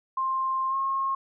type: tone with pitch glide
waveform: sine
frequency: 1055 to 1079 Hz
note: C6 to C#6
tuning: +14 to -47 cents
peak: -24 dBFS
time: 0.17-1.15 s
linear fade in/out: 5 ms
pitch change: +39 cents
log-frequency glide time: 0.69-0.75 s
effects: none